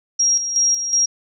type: tone with tremolo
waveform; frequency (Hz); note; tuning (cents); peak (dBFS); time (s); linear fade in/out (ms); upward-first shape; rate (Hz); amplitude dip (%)
sine; 5630; F8; +13; -13; 0.19-1.06; 10; square; 2.7; 60
effects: none